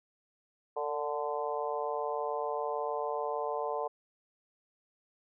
harmonic tone with a mistuned harmonic, 146.83 Hz, D3, in tune, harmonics 3 / 4 / 5 / 6 / 7, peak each -36 / -37 / -38 / -39 / -39 dBFS, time 0.76-3.88 s, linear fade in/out 10 ms, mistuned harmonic 3, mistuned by +33 cents, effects none

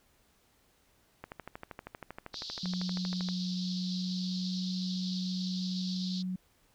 click train, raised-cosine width 0.5 ms, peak -26 dBFS, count 27, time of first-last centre 1.24-3.287 s, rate 12.7 Hz
white band-pass noise, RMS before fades -42 dBFS, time 2.33-6.23 s, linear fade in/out 20 ms, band 3700 to 4900 Hz, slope 48 dB/octave
sine tone with pitch glide, 181.9 to 184.33 Hz, F#3 to F#3, -29 to -6 cents, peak -32 dBFS, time 2.63-6.36 s, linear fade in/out 5 ms, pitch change +23 cents, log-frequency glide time 3.45-4.63 s
effects pink hiss -68 dBFS RMS until 6.74 s

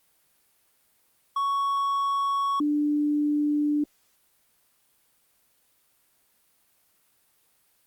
triangle / sine tone pair in turn, 1113 / 295.4 Hz, C#6 / D4, +7 / +10 cents, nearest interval octave + major seventh, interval 2297 cents, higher first, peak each -21 dBFS, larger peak neither, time 1.36-2.6 / 2.6-3.84 s, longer neither, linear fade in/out 5 ms, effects white hiss -66 dBFS RMS until 7.86 s + Opus 32 kbps

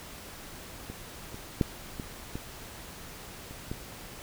clicks, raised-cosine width 3 ms, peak -25 / -28 / -10 / -22 / -22 / -30 / -21 dBFS, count 7, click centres 0.9 / 1.344 / 1.612 / 1.998 / 2.355 / 3.51 / 3.715 s, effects pink hiss -45 dBFS RMS until 4.22 s

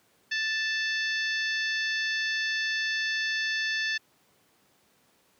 harmonic tone with a mistuned harmonic, 880 Hz, A5, in tune, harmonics 2 / 3 / 4 / 5 / 6 / 7, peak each -28 / -35 / -36 / -38 / -39 / -45 dBFS, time 0.31-3.98 s, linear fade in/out 10 ms, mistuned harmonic 5, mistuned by +21 cents, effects pink hiss -65 dBFS RMS until 5.39 s + high-pass 150 Hz 12 dB/octave

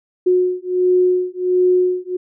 sine beating tone pair, 363.2 / 364.6 Hz, F#4 / F#4, -32 / -25 cents, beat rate 1.4 Hz, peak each -16 dBFS, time 0.26-2.17 s, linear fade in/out 10 ms, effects none

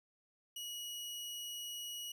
sawtooth tone, 2910 Hz, F#7, 29 cents flat, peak -39 dBFS, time 0.56-2.12 s, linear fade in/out 5 ms, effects none

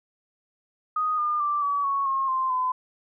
sine tone with pitch steps, 1244.5 / 1209.1 / 1174.7 / 1141.2 / 1108.7 / 1077.2 / 1046.5 / 1016.7 Hz, D#6 / D#6 / D6 / C#6 / C#6 / C#6 / C6 / B5, 0 / -50 / 0 / +50 / 0 / -50 / 0 / +50 cents, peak -22 dBFS, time 0.96-2.72 s, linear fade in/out 5 ms, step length 220 ms, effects none

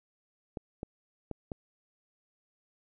clicks, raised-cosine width 2 ms, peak -23 dBFS, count 4, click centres 0.572 / 0.831 / 1.313 / 1.518 s, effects none

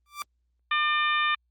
sawtooth tone with exponential growth, 1174.7 Hz, D6, in tune, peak -24 dBFS, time 0.06-0.22 s, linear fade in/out 0 ms, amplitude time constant 34 ms
harmonic tone, 600 Hz, D5, 37 cents sharp, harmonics 2 / 3 / 4 / 5 / 6, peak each -25 / -28 / -29 / -35 / -32 dBFS, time 0.71-1.35 s, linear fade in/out 5 ms
effects added 60 Hz sine -69 dBFS peak until 1.5 s + Opus 32 kbps

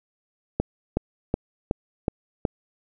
click train, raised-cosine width 2 ms, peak -8 dBFS, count 6, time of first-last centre 0.6-2.452 s, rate 2.7 Hz, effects none

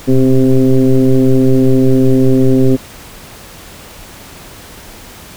sine tone with frequency modulation, 132.6 Hz, C3, 23 cents sharp, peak -5 dBFS, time 0.07-2.77 s, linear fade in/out 20 ms, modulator 130 Hz, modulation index 2.2, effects pink hiss -34 dBFS RMS until 5.36 s

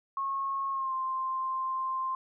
sine tone with pitch glide, 1090 to 1048.6 Hz, C#6 to C6, -29 to +3 cents, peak -29 dBFS, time 0.17-2.15 s, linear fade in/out 2 ms, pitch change -68 cents, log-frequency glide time 0.71-0.94 s, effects none

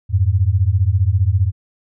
sine beating tone pair, 87.7 / 102.7 Hz, F2 / G#2, +8 / -19 cents, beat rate 15 Hz, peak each -15 dBFS, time 0.09-1.52 s, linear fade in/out 50 ms, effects none

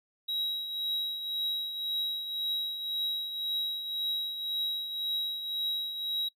triangle tone with tremolo, 3848 Hz, B7, 46 cents flat, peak -26 dBFS, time 0.28-6.29 s, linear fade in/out 10 ms, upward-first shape triangle, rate 1.9 Hz, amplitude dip 60%, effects noise-tail reverb RT60 0.1 s tail -22 dB re dry

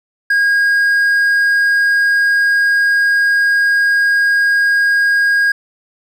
triangle tone, 1632 Hz, G#6, 31 cents flat, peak -8 dBFS, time 0.3-5.52 s, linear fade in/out 5 ms, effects none

